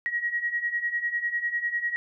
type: beating tone pair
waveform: sine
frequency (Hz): 1894 / 1904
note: A#6 / A#6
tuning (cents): +27 / +36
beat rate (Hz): 10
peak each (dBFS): -31 / -27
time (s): 0.06-1.96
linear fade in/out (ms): 0
effects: none